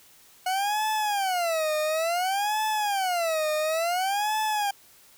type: tone with vibrato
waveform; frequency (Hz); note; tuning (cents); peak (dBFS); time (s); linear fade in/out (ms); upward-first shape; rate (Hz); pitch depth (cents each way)
40% pulse; 728; F#5; -28; -23; 0.46-4.71; 5; sine; 0.57; 300
effects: white hiss -55 dBFS RMS until 5.17 s